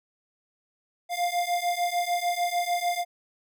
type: beating tone pair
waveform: square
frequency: 698.5 / 705.2 Hz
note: F5 / F5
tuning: 0 / +17 cents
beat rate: 6.7 Hz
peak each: -29 / -28 dBFS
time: 1.09-3.05 s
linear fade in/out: 50 ms
effects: none